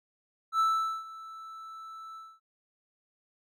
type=tone with ADSR envelope; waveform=triangle; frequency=1318.5 Hz; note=E6; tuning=in tune; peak=-20 dBFS; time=0.52-2.4 s; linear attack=75 ms; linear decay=440 ms; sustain=-20 dB; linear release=240 ms; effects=none